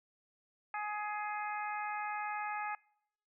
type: harmonic tone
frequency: 419.1 Hz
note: G#4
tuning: 16 cents sharp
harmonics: 2 / 3 / 4 / 5 / 6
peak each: -38 / -42 / -44 / -46 / -48 dBFS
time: 0.74-2.75 s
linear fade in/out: 2 ms
effects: noise-tail reverb RT60 0.8 s tail -26 dB re dry